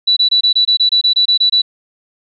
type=tone bursts; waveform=sine; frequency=3951 Hz; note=B7; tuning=in tune; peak=-8 dBFS; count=13; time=0.07-1.619 s; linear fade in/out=10 ms; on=97 ms; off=24 ms; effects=none